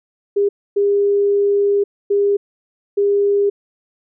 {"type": "tone bursts at uneven times", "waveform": "sine", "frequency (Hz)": 403.9, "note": "G#4", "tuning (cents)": -48, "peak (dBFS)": -12, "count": 4, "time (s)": [[0.36, 0.49], [0.76, 1.84], [2.1, 2.37], [2.97, 3.5]], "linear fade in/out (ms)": 10, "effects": []}